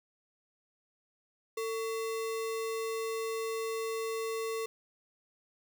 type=tone with sample-and-hold; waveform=sine; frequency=450 Hz; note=A4; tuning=39 cents sharp; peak=-32 dBFS; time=1.57-4.66 s; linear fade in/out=5 ms; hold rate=1575 Hz; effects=none